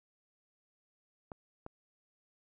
clicks, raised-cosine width 1 ms, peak -29 dBFS, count 2, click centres 1.318 / 1.664 s, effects none

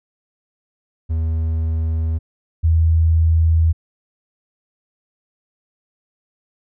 triangle / sine tone pair in turn, 80.5 / 81.44 Hz, E2 / E2, -41 / -20 cents, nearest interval unison, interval 21 cents, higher second, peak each -15 / -11 dBFS, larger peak second, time 1.09-2.19 / 2.63-3.73 s, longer neither, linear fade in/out 20 ms, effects none

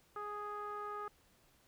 sawtooth tone with low-pass filter, 415.3 Hz, G#4, in tune, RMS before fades -43 dBFS, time 0.16-1.08 s, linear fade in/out 2 ms, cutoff 1300 Hz, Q 5.9, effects pink hiss -69 dBFS RMS until 1.67 s

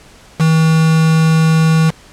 triangle tone with quantisation, 160.4 Hz, E3, 47 cents flat, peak -6 dBFS, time 0.39-1.91 s, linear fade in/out 20 ms, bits 3, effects pink hiss -42 dBFS RMS until 2.12 s + low-pass 9000 Hz 12 dB/octave

